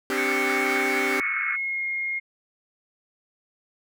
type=band-pass noise; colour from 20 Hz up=pink; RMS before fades=-31 dBFS; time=0.1-1.57 s; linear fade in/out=20 ms; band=1200 to 2400 Hz; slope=96 dB/octave
type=chord; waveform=sawtooth; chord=C suspended second; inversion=none; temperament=equal; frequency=261.6 / 293.7 / 392 Hz; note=C4 / D4 / G4; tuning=0 / 0 / 0 cents; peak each=-27 / -28 / -23 dBFS; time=0.1-1.2 s; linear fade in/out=0 ms
type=tone with pitch glide; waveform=sine; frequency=2211 to 2141 Hz; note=C#7 to C7; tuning=-5 to +39 cents; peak=-25 dBFS; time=0.16-2.2 s; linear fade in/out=20 ms; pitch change=-56 cents; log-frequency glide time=1.15-1.85 s
effects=none